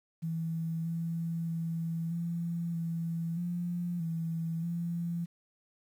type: tone with pitch steps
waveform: sine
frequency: 163.6 / 166.4 / 165.2 / 169.7 / 166.4 / 174.7 / 164.5 / 170.6 Hz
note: E3 / E3 / E3 / F3 / E3 / F3 / E3 / F3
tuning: -13 / +17 / +4 / -49 / +17 / +1 / -3 / -40 cents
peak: -31 dBFS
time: 0.22-5.26 s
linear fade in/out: 20 ms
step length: 630 ms
effects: 10-bit